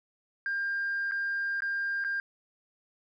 sine tone with dropouts, 1600 Hz, G6, 35 cents sharp, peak -27 dBFS, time 0.46-2.2 s, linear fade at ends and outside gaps 1 ms, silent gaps 1.112-1.119 / 1.605-1.621 / 2.04-2.047 s, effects tanh soft clip ceiling -25 dBFS

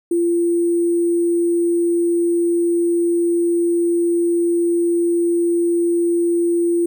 sine tone with sample-and-hold, 343.6 Hz, F4, 28 cents flat, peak -14 dBFS, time 0.11-6.86 s, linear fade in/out 5 ms, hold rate 8820 Hz, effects none

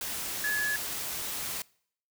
sine tone in noise, 1700 Hz, G#6, 40 cents sharp, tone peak -27 dBFS, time 0.44-0.76 s, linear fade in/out 2 ms, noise white, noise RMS -35 dBFS, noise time 0.01-1.62 s, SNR +5 dB, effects noise-tail reverb RT60 0.6 s tail -24 dB re dry

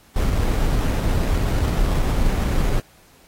brown noise with sample-and-hold, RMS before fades -19 dBFS, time 0.16-2.8 s, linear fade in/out 2 ms, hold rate 4410 Hz, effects pink hiss -53 dBFS RMS until 3.27 s + AAC 48 kbps

